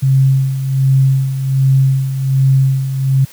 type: tone with tremolo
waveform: sine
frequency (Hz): 134.1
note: C3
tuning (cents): +43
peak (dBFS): -6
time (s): 0.02-3.25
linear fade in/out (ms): 10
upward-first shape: sine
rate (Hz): 1.3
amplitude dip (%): 65
effects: white hiss -40 dBFS RMS until 3.32 s + high-pass 80 Hz 12 dB/octave